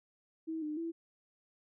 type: tone with pitch steps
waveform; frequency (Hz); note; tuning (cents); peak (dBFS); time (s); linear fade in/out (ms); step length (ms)
sine; 321.6 / 303 / 331.8; E4 / D#4 / E4; -43 / -46 / +11; -35; 0.47-0.92; 20; 150
effects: none